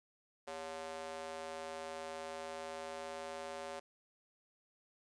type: tone with high-pass filter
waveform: square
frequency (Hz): 80.2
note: E2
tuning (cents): -47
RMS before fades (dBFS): -45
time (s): 0.47-3.8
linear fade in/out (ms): 10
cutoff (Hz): 560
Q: 2.1
effects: resampled to 22050 Hz + 11-bit